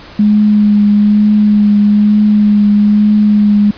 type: tone with vibrato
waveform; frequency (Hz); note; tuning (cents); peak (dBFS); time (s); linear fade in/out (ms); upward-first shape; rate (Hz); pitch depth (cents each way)
sine; 208.4; G#3; +6; -5; 0.19-3.71; 5; triangle; 1.1; 20
effects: pink hiss -34 dBFS RMS until 3.77 s + resampled to 11025 Hz